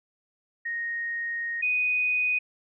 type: tone pair in turn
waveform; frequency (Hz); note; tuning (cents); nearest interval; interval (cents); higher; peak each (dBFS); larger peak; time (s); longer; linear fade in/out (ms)
sine; 1864.7 / 2489; A#6 / D#7; 0 / 0; perfect fourth; 500; second; -28 / -22; second; 0.65-1.62 / 1.62-2.39; first; 10
effects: none